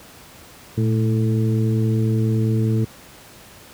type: harmonic tone with a mistuned harmonic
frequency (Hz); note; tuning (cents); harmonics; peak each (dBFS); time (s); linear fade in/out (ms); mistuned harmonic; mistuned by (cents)
110; A2; 0; 1 / 2 / 3 / 4; -17 / -23 / -27 / -29; 0.77-2.85; 10; 1; +73
effects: pink hiss -44 dBFS RMS until 3.73 s + high-pass 60 Hz 12 dB/octave